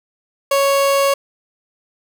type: tone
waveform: 30% pulse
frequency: 554.4 Hz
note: C#5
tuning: in tune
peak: -10 dBFS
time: 0.51-1.14 s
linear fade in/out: 5 ms
effects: none